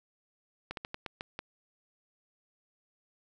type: slowing click train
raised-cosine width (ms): 0.3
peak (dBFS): -21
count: 7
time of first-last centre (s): 0.71-1.391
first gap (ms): 62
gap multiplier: 1.24
effects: none